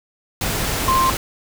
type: tone in noise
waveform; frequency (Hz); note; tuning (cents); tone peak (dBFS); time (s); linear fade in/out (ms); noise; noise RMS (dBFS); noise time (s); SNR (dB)
sine; 1051; C6; +7; -14; 0.88-1.1; 2; pink; -22; 0.41-1.17; +5
effects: none